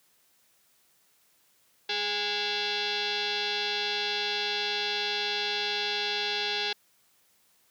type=tone with frequency modulation; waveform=sine; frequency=415.3 Hz; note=G#4; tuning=in tune; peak=-27 dBFS; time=1.89-6.73 s; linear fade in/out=5 ms; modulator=619 Hz; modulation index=6.9; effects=white hiss -66 dBFS RMS until 7.7 s + high-pass 80 Hz 12 dB/octave